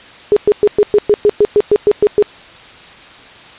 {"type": "tone bursts", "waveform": "sine", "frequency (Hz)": 415.3, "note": "G#4", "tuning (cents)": 0, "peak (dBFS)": -5, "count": 13, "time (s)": [0.32, 2.225], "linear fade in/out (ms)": 0, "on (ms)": 45, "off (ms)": 110, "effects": ["white hiss -37 dBFS RMS until 3.58 s", "resampled to 8000 Hz"]}